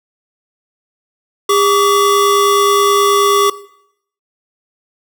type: tone pair together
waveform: square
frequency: 403.8 / 1142 Hz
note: G#4 / D6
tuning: -49 / -49 cents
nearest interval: octave + tritone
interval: 1800 cents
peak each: -13 dBFS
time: 1.49-3.5 s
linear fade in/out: 5 ms
effects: noise-tail reverb RT60 0.7 s tail -17 dB re dry